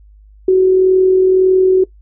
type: tone with amplitude modulation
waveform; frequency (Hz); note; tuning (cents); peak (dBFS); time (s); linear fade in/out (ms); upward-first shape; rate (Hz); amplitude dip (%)
sine; 374.5; F#4; +21; -5; 0.48-1.84; 5; sine; 41.8; 30
effects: noise-tail reverb RT60 0.1 s tail -19 dB re dry + added 51 Hz sine -40 dBFS peak until 2.01 s

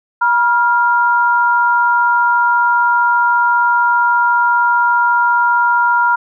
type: tone pair together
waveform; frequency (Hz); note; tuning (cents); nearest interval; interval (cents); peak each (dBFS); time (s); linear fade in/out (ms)
sine; 962 / 1396.9; B5 / F6; -46 / 0; tritone; 646; -12 / -13; 0.21-6.16; 10
effects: none

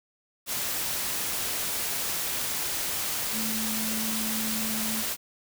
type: tone in noise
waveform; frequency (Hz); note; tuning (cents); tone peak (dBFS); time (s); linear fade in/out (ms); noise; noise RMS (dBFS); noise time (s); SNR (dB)
sine; 219.8; A3; -2; -32; 3.32-5.04; 50; white; -30; 0.46-5.17; -5
effects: none

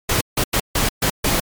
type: noise bursts at uneven times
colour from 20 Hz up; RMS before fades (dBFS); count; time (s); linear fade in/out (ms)
pink; -18; 6; 0.09-0.21 / 0.37-0.44 / 0.53-0.6 / 0.75-0.89 / 1.02-1.1 / 1.24-1.4; 5
effects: MP3 96 kbps

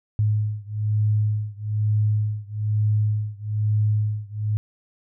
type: beating tone pair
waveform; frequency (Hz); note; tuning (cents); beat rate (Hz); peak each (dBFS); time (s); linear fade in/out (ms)
sine; 105.7 / 106.8; G#2 / G#2; +31 / +49; 1.1; -22 / -23; 0.19-4.57; 0
effects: none

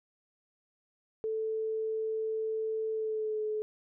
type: tone with pitch glide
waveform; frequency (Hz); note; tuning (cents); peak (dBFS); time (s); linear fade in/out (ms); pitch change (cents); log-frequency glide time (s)
sine; 440 to 428.7; A4 to A4; 0 to -45; -30; 1.24-3.62; 0; -45; 2.92-3.42
effects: none

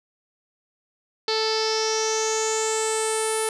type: tone with low-pass filter sweep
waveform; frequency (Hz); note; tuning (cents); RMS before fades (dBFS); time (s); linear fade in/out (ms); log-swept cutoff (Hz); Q
sawtooth; 440; A4; 0; -24; 1.28-3.49; 2; 4500 to 10000; 7.3
effects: none

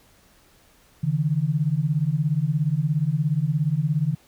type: beating tone pair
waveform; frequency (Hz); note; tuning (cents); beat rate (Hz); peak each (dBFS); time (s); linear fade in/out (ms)
sine; 141.3 / 158.3; C#3 / D#3; +34 / +30; 17; -23 / -22; 1.03-4.15; 10
effects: pink hiss -57 dBFS RMS until 4.27 s

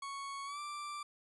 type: tone with pitch glide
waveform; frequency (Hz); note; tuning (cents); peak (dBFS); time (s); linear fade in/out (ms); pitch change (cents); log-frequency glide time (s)
40% pulse; 1108.7 to 1174.6; C#6 to D6; 0 to 0; -40; 0.02-1.03; 5; +100; 0.45-0.59
effects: resampled to 24000 Hz + 13-bit

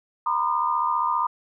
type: tone cluster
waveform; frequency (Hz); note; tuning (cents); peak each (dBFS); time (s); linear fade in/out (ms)
sine; 943 / 1018 / 1217; A#5 / C6 / D#6; +20 / -48 / -39; -25; 0.26-1.27; 5
effects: none

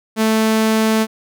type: tone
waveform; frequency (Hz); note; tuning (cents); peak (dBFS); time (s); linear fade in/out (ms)
sawtooth; 220; A3; 0; -9; 0.16-1.07; 50
effects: none

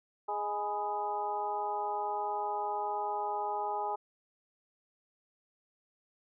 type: harmonic tone with a mistuned harmonic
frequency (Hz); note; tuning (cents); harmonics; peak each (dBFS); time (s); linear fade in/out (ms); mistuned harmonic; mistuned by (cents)
207.8; G#3; +1; 2 / 3 / 4 / 5 / 6; -40 / -43 / -33 / -40 / -43; 0.28-3.96; 10; 5; -73
effects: none

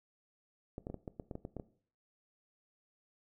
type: clicks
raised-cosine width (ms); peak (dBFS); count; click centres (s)
2; -28; 11; 0.781 / 0.869 / 0.9 / 0.943 / 1.078 / 1.198 / 1.312 / 1.354 / 1.451 / 1.567 / 1.598
effects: noise-tail reverb RT60 0.5 s tail -17 dB re dry

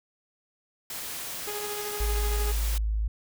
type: noise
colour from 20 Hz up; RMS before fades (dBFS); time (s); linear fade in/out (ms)
white; -36; 0.9-2.78; 2
type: tone with tremolo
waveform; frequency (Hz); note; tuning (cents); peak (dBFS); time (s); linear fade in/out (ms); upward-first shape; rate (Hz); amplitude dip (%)
sawtooth; 415.3; G#4; 0; -28; 1.47-2.52; 5; triangle; 13; 45
type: tone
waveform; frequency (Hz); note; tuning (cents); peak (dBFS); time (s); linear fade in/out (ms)
sine; 53.5; A1; -48; -24; 2-3.08; 5
effects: none

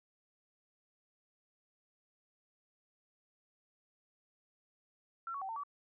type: tone with pitch steps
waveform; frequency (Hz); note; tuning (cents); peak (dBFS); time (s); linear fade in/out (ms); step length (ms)
sine; 1353 / 1119 / 770 / 902 / 1144; E6 / C#6 / G5 / A5 / D6; +45 / +16 / -31 / +43 / -46; -38; 5.27-5.635; 2; 73
effects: none

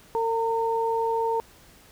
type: tone pair together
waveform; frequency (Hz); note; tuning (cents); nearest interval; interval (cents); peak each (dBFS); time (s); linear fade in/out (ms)
sine; 454 / 913.5; A#4 / A#5; -46 / -35; octave; 1211; -25; 0.15-1.4; 0
effects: pink hiss -53 dBFS RMS until 1.91 s

